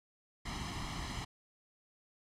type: noise with comb filter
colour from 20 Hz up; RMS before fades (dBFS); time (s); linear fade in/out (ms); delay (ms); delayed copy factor
pink; -40; 0.45-1.25; 10; 0.98; +0.75
effects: low-pass 6000 Hz 12 dB/octave